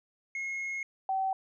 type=tone pair in turn; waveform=triangle / sine; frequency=2162 / 766.8 Hz; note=C#7 / G5; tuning=-44 / -38 cents; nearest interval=octave + tritone; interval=1794 cents; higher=first; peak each=-31 / -27 dBFS; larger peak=second; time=0.35-0.83 / 1.09-1.33 s; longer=first; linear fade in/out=2 ms; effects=resampled to 16000 Hz